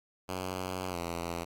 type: tone with pitch glide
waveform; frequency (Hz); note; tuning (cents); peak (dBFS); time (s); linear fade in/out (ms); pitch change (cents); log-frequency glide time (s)
5% pulse; 92.5 to 85.31; F#2 to F2; 0 to -40; -23; 0.28-1.45; 20; -140; 0.89-0.98
effects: AAC 64 kbps